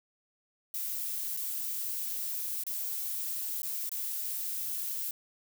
violet noise with dropouts, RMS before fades -35 dBFS, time 0.74-5.11 s, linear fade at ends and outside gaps 2 ms, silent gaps 1.367-1.371 / 2.637-2.666 / 3.62-3.631 / 3.893-3.916 s, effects none

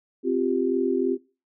sine chord, C suspended fourth, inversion none, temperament equal, 261.6 / 349.2 / 392 Hz, C4 / F4 / G4, 0 / 0 / 0 cents, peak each -25 dBFS, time 0.23-1.18 s, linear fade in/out 50 ms, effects noise-tail reverb RT60 0.3 s tail -17 dB re dry

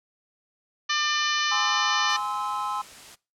harmonic tone, 598 Hz, D5, 31 cents sharp, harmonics 2 / 3 / 4 / 5 / 6 / 7 / 8 / 9 / 10, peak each -28 / -28 / -33 / -30 / -34 / -32 / -36 / -37 / -33 dBFS, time 0.89-2.17 s, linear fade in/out 10 ms
triangle chord, Ab augmented, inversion none, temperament just, 830.6 / 1038.3 / 1297.8 Hz, Ab5 / C6 / E6, 0 / -14 / -27 cents, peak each -30 / -28 / -30 dBFS, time 1.51-2.82 s, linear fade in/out 10 ms
white noise, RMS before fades -45 dBFS, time 2.08-3.16 s, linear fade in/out 20 ms
effects noise-tail reverb RT60 0.3 s tail -22 dB re dry + low-pass 9000 Hz 12 dB/octave

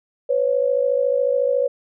sine tone pair together, 500.4 / 554.4 Hz, B4 / C#5, +23 / 0 cents, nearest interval major second, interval 177 cents, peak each -19 dBFS, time 0.29-1.68 s, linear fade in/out 10 ms, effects none

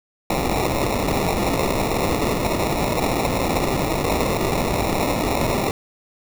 violet noise with sample-and-hold, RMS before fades -21 dBFS, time 0.3-5.71 s, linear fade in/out 2 ms, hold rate 1575 Hz, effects none

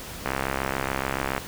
click train, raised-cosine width 0.5 ms, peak -10 dBFS, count 76, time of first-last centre 0.26-1.379 s, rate 67 Hz, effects pink hiss -38 dBFS RMS until 1.47 s

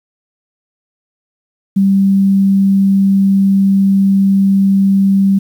sine tone, 195.3 Hz, G3, 6 cents flat, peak -7 dBFS, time 1.76-5.39 s, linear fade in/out 10 ms, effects 7-bit

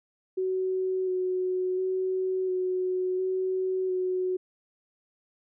sine tone with vibrato, 371.5 Hz, F#4, 7 cents sharp, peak -25 dBFS, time 0.37-4.37 s, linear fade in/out 10 ms, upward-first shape square, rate 0.71 Hz, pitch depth 13 cents each way, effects none

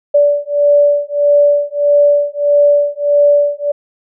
sine beating tone pair, 579 / 580.6 Hz, D5 / D5, -25 / -20 cents, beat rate 1.6 Hz, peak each -11 dBFS, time 0.14-3.72 s, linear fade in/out 10 ms, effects none

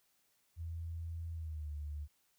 sine tone with pitch glide, 83 to 73.94 Hz, E2 to D2, +12 to +12 cents, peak -39 dBFS, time 0.56-2.08 s, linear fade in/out 50 ms, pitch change -200 cents, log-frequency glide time 1.32-1.71 s, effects white hiss -75 dBFS RMS until 2.38 s

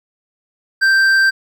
triangle tone with hard clipping, 1568 Hz, G6, in tune, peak -11 dBFS, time 0.81-1.31 s, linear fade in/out 20 ms, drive 10 dB, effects none

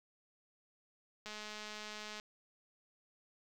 click train, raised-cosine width 0.2 ms, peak -29 dBFS, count 200, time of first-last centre 1.26-2.199 s, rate 212 Hz, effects 10-bit

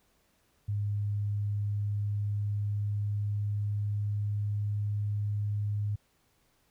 sine tone with pitch glide, 102.8 to 103.52 Hz, G#2 to G#2, -17 to -5 cents, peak -28 dBFS, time 0.68-5.96 s, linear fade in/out 10 ms, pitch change +12 cents, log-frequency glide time 1.56-5.1 s, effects pink hiss -70 dBFS RMS until 6.7 s

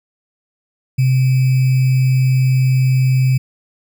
sine tone with sample-and-hold, 130 Hz, C3, 11 cents flat, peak -10 dBFS, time 0.98-3.38 s, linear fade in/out 10 ms, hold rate 2450 Hz, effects none

